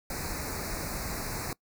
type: band-stop noise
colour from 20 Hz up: pink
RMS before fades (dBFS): -35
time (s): 0.1-1.53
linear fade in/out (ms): 2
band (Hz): 2500 to 4000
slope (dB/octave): 96
effects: noise-tail reverb RT60 0.1 s tail -23 dB re dry